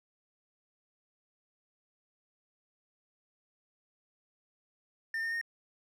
triangle tone with pitch steps, 1806 / 1825.9 / 1846.1 Hz, A6 / A#6 / A#6, +45 / -36 / -17 cents, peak -30 dBFS, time 5.14-5.413 s, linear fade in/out 2 ms, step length 91 ms, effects none

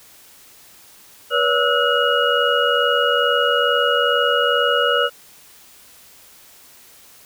sine tone cluster, 485.7 / 568 / 1307 / 1453 / 2891 Hz, B4 / C#5 / E6 / F#6 / F#7, -29 / +42 / -15 / -32 / -41 cents, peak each -21 dBFS, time 1.3-5.1 s, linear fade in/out 50 ms, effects white hiss -47 dBFS RMS until 7.25 s

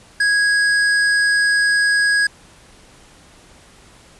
sine tone with hard clipping, 1655 Hz, G#6, 6 cents flat, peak -15 dBFS, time 0.2-2.27 s, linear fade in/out 5 ms, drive 13 dB, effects pink hiss -47 dBFS RMS until 4.19 s + resampled to 24000 Hz

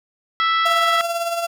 harmonic tone, 659.3 Hz, E5, in tune, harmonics 2 / 3 / 4 / 5 / 6 / 7 / 8, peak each -17 / -23 / -35 / -25 / -35 / -38 / -38 dBFS, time 0.4-1.01 s, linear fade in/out 0 ms
35% pulse tone with tremolo, 680 Hz, F5, 46 cents flat, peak -17 dBFS, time 0.65-1.47 s, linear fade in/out 10 ms, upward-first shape triangle, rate 18 Hz, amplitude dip 55%
effects none

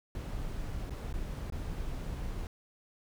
brown noise with dropouts, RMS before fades -37 dBFS, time 0.15-2.47 s, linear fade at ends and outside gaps 1 ms, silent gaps 0.897-0.906 / 1.127-1.139 / 1.501-1.523 s, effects none

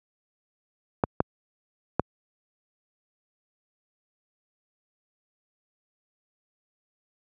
clicks, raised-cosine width 1 ms, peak -6 dBFS, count 3, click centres 1.038 / 1.204 / 1.996 s, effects high-pass 80 Hz 12 dB/octave

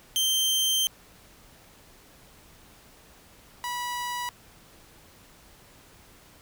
sawtooth tone pair in turn, 3136 / 975.9 Hz, G7 / B5, 0 / -21 cents, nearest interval octave + minor sixth, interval 2021 cents, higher first, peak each -19 / -26 dBFS, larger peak first, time 0.16-0.87 / 3.64-4.29 s, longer first, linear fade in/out 0 ms, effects pink hiss -54 dBFS RMS until 6.41 s

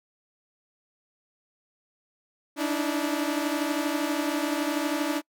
sawtooth tone cluster, 289.9 / 302.1 / 322.9 Hz, D4 / D4 / E4, -22 / +49 / -36 cents, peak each -24 / -28 / -27 dBFS, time 2.56-5.22 s, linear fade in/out 50 ms, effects noise-tail reverb RT60 0.1 s tail -26 dB re dry

